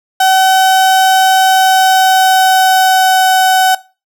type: tone with pitch glide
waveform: 35% pulse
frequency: 759 to 752.5 Hz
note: F#5 to F#5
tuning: +44 to +29 cents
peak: -5 dBFS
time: 0.2-3.75 s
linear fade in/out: 5 ms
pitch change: -15 cents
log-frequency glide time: 1.44-3.23 s
effects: noise-tail reverb RT60 0.3 s tail -19 dB re dry